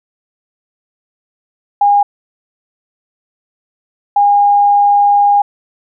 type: tone bursts at uneven times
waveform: sine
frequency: 814 Hz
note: G#5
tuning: 35 cents flat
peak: -6 dBFS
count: 2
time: 1.81-2.03 / 4.16-5.42 s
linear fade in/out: 5 ms
effects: none